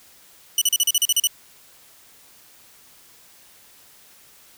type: tone bursts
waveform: 15% pulse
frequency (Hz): 2960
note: F#7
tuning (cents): 0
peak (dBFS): -8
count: 10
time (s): 0.58-1.272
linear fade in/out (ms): 2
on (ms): 35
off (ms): 38
effects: white hiss -51 dBFS RMS until 4.57 s